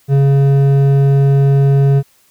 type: tone with hard clipping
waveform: sine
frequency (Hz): 138.59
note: C#3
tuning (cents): 0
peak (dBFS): -9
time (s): 0.08-2.03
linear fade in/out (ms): 50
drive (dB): 8
effects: white hiss -53 dBFS RMS until 2.3 s